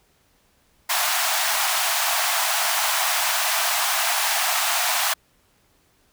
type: high-pass noise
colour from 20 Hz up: pink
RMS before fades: -22 dBFS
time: 0.89-5.14 s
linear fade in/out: 10 ms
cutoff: 650 Hz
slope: 96 dB/octave
effects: pink hiss -62 dBFS RMS until 6.12 s